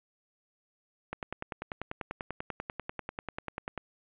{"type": "click train", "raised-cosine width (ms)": 0.5, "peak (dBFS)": -20, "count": 28, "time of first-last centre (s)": [1.13, 3.777], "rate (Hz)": 10.2, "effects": ["resampled to 8000 Hz", "8-bit"]}